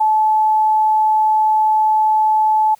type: tone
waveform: sine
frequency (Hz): 865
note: A5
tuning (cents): -30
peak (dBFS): -11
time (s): 0-2.75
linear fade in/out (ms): 10
effects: white hiss -53 dBFS RMS until 2.79 s